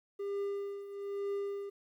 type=tone with tremolo; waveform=triangle; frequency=400.7 Hz; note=G4; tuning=38 cents sharp; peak=-30 dBFS; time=0.19-1.7 s; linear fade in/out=10 ms; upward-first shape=triangle; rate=1.1 Hz; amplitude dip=75%; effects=12-bit